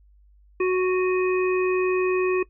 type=harmonic tone with a mistuned harmonic; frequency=368.9 Hz; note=F#4; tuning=5 cents flat; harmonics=1 / 3 / 5 / 7; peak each=-19 / -31 / -37 / -31 dBFS; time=0.6-2.43 s; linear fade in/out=5 ms; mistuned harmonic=7; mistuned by=-53 cents; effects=noise-tail reverb RT60 0.1 s tail -19 dB re dry + added 50 Hz sine -52 dBFS peak until 2.49 s

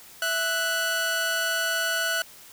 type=tone pair together; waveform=sawtooth; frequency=660.4 / 1480 Hz; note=E5 / F#6; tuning=+3 / 0 cents; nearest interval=octave + major second; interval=1397 cents; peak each=-27 / -21 dBFS; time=0.22-2.22 s; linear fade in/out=2 ms; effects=white hiss -48 dBFS RMS until 2.52 s

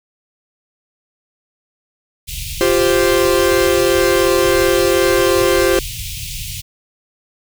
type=band-stop noise; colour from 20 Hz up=pink; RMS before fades=-26 dBFS; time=2.27-6.62 s; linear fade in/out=20 ms; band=150 to 2400 Hz; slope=48 dB/octave
type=chord; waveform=45% pulse; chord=F suspended second; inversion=none; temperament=equal; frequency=349.2 / 392 / 523.3 Hz; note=F4 / G4 / C5; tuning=0 / 0 / 0 cents; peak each=-16 dBFS; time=2.61-5.79 s; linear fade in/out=0 ms
effects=none

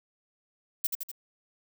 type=noise with echo; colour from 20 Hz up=violet; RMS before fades=-27 dBFS; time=0.84-0.87 s; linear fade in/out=5 ms; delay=82 ms; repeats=3; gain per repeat=-4 dB; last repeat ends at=1.116 s; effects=none

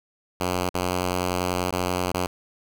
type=tone with dropouts; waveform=5% pulse; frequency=90.4 Hz; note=F#2; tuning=40 cents flat; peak=-12 dBFS; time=0.4-2.27 s; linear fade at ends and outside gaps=5 ms; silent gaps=0.693-0.743 / 1.708-1.725 / 2.118-2.143 s; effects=none

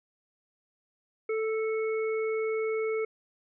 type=harmonic tone; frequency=440 Hz; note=A4; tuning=in tune; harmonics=1 / 3 / 5; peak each=-27 / -41 / -39 dBFS; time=1.29-3.05 s; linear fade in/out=5 ms; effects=none

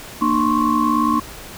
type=tone cluster; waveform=sine; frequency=232.5 / 302.3 / 1052 / 1110 Hz; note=A#3 / D#4 / C6 / C#6; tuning=-4 / -50 / +9 / +2 cents; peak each=-20 dBFS; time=0.21-1.2 s; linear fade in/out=10 ms; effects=pink hiss -36 dBFS RMS until 1.57 s

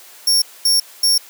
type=tone bursts; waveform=sawtooth; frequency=5500 Hz; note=F8; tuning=27 cents flat; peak=-9 dBFS; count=3; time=0.27-1.18 s; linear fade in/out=5 ms; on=150 ms; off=230 ms; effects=white hiss -42 dBFS RMS until 1.29 s + high-pass 400 Hz 12 dB/octave

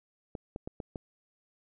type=clicks; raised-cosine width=2 ms; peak=-24 dBFS; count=5; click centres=0.352 / 0.561 / 0.675 / 0.802 / 0.958 s; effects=none

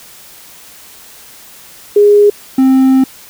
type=tone pair in turn; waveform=sine / triangle; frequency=412.1 / 263.5 Hz; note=G#4 / C4; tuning=-13 / +12 cents; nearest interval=minor sixth; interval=775 cents; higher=first; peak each=-3 dBFS; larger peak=neither; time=1.96-2.3 / 2.58-3.04 s; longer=second; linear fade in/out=5 ms; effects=white hiss -37 dBFS RMS until 3.29 s

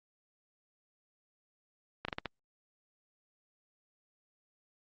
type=slowing click train; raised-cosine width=0.3 ms; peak=-18 dBFS; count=5; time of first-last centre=2.05-2.257 s; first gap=34 ms; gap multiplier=1.29; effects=low-pass 4000 Hz 12 dB/octave + Opus 48 kbps

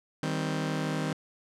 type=chord; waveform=sawtooth; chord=C minor; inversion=first; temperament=just; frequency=156.98 / 196.22 / 261.6 Hz; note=Eb3 / G3 / C4; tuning=+16 / +2 / 0 cents; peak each=-27 / -32 / -30 dBFS; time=0.23-1.13 s; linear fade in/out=2 ms; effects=low-pass 8000 Hz 12 dB/octave

